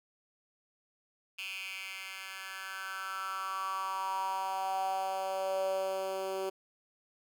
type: tone with high-pass filter sweep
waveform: 10% pulse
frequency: 191.1 Hz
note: G3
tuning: 44 cents flat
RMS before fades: -36 dBFS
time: 1.38-6.5 s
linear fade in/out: 10 ms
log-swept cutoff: 2600 to 420 Hz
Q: 6
effects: none